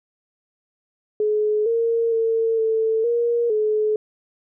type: tone with pitch steps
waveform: sine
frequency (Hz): 424.5 / 460.8 / 452.2 / 444.2 / 472.1 / 428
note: G#4 / A#4 / A4 / A4 / A#4 / A4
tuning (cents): +38 / -20 / +47 / +16 / +22 / -48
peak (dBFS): -17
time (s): 1.2-3.96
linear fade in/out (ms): 2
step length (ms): 460
effects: none